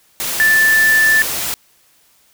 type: tone in noise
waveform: sine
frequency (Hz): 1760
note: A6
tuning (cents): 0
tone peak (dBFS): -9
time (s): 0.4-1.22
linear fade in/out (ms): 0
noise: white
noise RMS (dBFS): -21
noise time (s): 0.2-1.54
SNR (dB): +9
effects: white hiss -54 dBFS RMS until 2.33 s